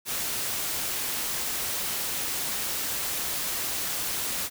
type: noise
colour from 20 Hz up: white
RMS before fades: -30 dBFS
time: 0.05-4.5 s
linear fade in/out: 50 ms
effects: none